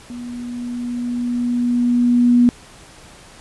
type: tone with level ramp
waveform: sine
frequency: 242.5 Hz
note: B3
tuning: 31 cents flat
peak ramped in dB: -28 to -8 dBFS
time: 0.1-2.49 s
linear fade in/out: 0 ms
effects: pink hiss -43 dBFS RMS until 3.4 s + resampled to 24000 Hz